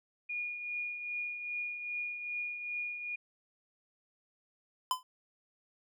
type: tone with tremolo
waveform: sine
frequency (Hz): 2438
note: D#7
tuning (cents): -36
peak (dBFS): -33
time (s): 0.29-3.16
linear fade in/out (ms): 10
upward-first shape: triangle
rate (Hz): 2.5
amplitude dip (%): 55
type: tone with exponential decay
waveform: square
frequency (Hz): 1018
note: C6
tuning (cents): -48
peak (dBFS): -25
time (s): 4.91-5.03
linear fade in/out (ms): 1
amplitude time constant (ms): 26
effects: none